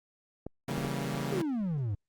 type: clicks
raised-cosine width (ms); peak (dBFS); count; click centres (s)
2; -24; 3; 0.466 / 0.78 / 0.849
type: chord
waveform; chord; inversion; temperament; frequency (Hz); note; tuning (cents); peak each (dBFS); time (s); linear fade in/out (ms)
sawtooth; C# diminished seventh; none; equal with one note detuned; 138.59 / 164.81 / 194.76 / 233.1; C#3 / E3 / G3 / Bb3; 0 / 0 / -11 / 0; -31 / -35 / -34 / -35; 0.68-1.42; 5
type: exponential sweep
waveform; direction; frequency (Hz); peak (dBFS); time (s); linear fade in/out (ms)
triangle; down; 415.3 to 95.2; -27; 1.32-1.95; 5
effects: Opus 32 kbps